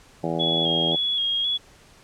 harmonic tone, 82.41 Hz, E2, in tune, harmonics 2 / 3 / 4 / 5 / 6 / 7 / 8 / 9 / 10, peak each -29 / -33 / -30 / -32 / -34 / -31 / -37 / -34 / -36 dBFS, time 0.23-0.96 s, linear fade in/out 10 ms
sine tone with vibrato, 3322 Hz, G#7, in tune, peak -21 dBFS, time 0.39-1.58 s, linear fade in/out 20 ms, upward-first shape square, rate 1.9 Hz, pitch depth 31 cents each way
effects pink hiss -52 dBFS RMS until 2.03 s + low-pass 9000 Hz 12 dB/octave

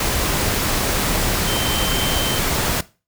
sine tone in noise, 3110 Hz, G7, 14 cents flat, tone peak -25 dBFS, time 1.47-2.39 s, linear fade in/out 5 ms, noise pink, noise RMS -20 dBFS, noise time 0-2.81 s, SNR -8 dB, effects noise-tail reverb RT60 0.3 s tail -18 dB re dry

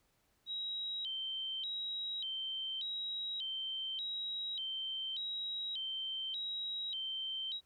sine tone with vibrato, 3458 Hz, A7, 31 cents flat, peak -37 dBFS, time 0.46-7.61 s, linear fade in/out 50 ms, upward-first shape square, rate 0.85 Hz, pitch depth 180 cents each way, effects pink hiss -75 dBFS RMS until 7.65 s

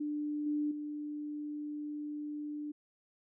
sine tone with level steps, 297 Hz, D4, 20 cents sharp, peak -33 / -30 / -37 dBFS, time 0-2.72 s, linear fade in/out 10 ms, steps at 0.46 / 0.71 s, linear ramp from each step 5 ms, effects none

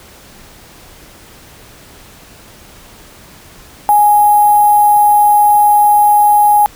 sine tone with sample-and-hold, 830.6 Hz, G#5, in tune, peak -5 dBFS, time 3.89-6.66 s, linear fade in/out 0 ms, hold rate 11025 Hz, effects pink hiss -39 dBFS RMS until 6.75 s

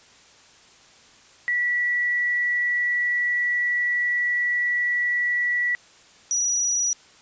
sine tone pair in turn, 1948 / 5837 Hz, B6 / F#8, -24 / -24 cents, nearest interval octave + perfect fifth, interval 1900 cents, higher second, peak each -20 dBFS, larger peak neither, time 1.48-5.75 / 6.31-6.93 s, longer first, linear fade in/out 0 ms, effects white hiss -52 dBFS RMS until 7.21 s + resampled to 16000 Hz

